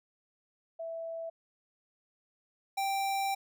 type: tone pair in turn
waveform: sine / square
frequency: 659.3 / 784 Hz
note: E5 / G5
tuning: 0 / 0 cents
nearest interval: minor third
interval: 300 cents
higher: second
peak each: -36 / -30 dBFS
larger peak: second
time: 0.79-1.3 / 2.77-3.35 s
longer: second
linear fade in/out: 10 ms
effects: none